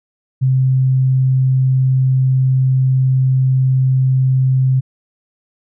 sine tone, 130.81 Hz, C3, in tune, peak -10 dBFS, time 0.41-4.81 s, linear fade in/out 20 ms, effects none

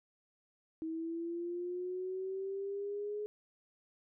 sine linear sweep, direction up, 319.4 to 421.1 Hz, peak -36 dBFS, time 0.82-3.26 s, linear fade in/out 0 ms, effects none

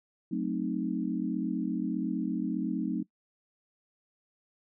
sine chord, F# diminished seventh, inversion none, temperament equal with one note detuned, 185 / 220 / 261.6 / 309.9 Hz, F#3 / A3 / C4 / Eb4, 0 / 0 / 0 / -7 cents, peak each -34 dBFS, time 0.31-3.03 s, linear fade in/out 10 ms, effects noise-tail reverb RT60 0.1 s tail -21 dB re dry

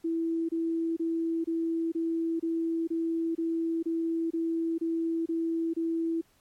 sine tone bursts, 329.6 Hz, E4, in tune, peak -26 dBFS, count 13, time 0.04-6.214 s, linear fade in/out 10 ms, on 450 ms, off 27 ms, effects pink hiss -66 dBFS RMS until 6.4 s + MP3 64 kbps

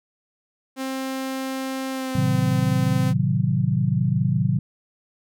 sawtooth tone with pitch glide, 264.7 to 256.7 Hz, C4 to C4, +20 to -33 cents, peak -22 dBFS, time 0.76-3.14 s, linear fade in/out 50 ms, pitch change -53 cents, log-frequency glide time 1.91-2.29 s
sine chord, A diminished seventh, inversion none, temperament equal, 110 / 130.81 / 155.56 / 185 Hz, A2 / C3 / Eb3 / Gb3, 0 / 0 / 0 / 0 cents, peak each -25 / -22 / -24 / -24 dBFS, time 2.15-4.59 s, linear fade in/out 5 ms
effects none

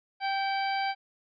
harmonic tone with a mistuned harmonic, 784 Hz, G5, in tune, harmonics 1 / 2 / 3 / 4 / 5 / 6, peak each -28 / -36 / -36 / -42 / -47 / -40 dBFS, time 0.2-0.95 s, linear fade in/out 50 ms, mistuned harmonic 3, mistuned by -37 cents, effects none

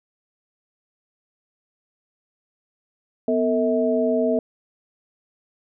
sine tone cluster, 248.5 / 450.6 / 644 Hz, B3 / A4 / E5, +11 / +41 / -41 cents, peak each -22 dBFS, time 3.28-4.39 s, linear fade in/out 2 ms, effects none

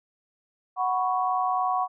sine chord, F# suspended fourth, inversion none, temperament just, 740 / 986.7 / 1110 Hz, F#5 / B5 / C#6, 0 / -2 / +2 cents, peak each -25 / -30 / -27 dBFS, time 0.76-1.88 s, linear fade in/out 50 ms, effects none

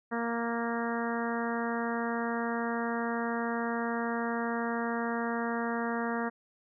harmonic tone, 233.1 Hz, A#3, in tune, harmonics 1 / 2 / 3 / 4 / 5 / 6 / 7 / 8, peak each -33 / -36 / -38 / -39 / -40 / -41 / -41 / -42 dBFS, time 0.11-6.3 s, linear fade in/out 20 ms, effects none

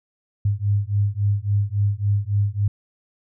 sine beating tone pair, 100.1 / 103.7 Hz, G2 / G#2, +37 / -2 cents, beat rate 3.6 Hz, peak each -21 dBFS, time 0.45-2.68 s, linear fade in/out 5 ms, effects none

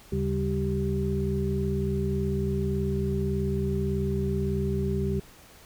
sine tone cluster, 76.7 / 140.1 / 198.3 / 390.1 Hz, D#2 / C#3 / G3 / G4, -24 / +19 / +20 / -8 cents, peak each -30 dBFS, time 0.12-5.2 s, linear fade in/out 5 ms, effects pink hiss -52 dBFS RMS until 5.65 s

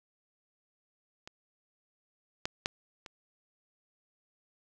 clicks, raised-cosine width 0.2 ms, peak -27 / -14 / -12 / -27 dBFS, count 4, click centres 1.275 / 2.455 / 2.659 / 3.062 s, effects none

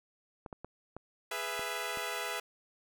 clicks, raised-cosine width 1 ms, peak -28 dBFS, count 6, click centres 0.462 / 0.528 / 0.646 / 0.966 / 1.594 / 1.973 s
10% pulse chord, E major, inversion first, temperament equal with one note detuned, 415.3 / 493.9 / 665.8 Hz, G#4 / B4 / E5, 0 / 0 / +17 cents, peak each -32 / -31 / -30 dBFS, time 1.31-2.4 s, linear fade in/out 5 ms
effects none

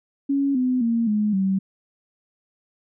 sine tone with pitch steps, 278 / 253.5 / 231.1 / 210.7 / 192.09 Hz, C#4 / B3 / A#3 / G#3 / G3, +5 / +45 / -15 / +25 / -35 cents, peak -18 dBFS, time 0.29-1.59 s, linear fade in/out 10 ms, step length 260 ms, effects none

